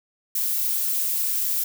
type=noise; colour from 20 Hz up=violet; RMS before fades=-24 dBFS; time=0.35-1.64 s; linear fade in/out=5 ms; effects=none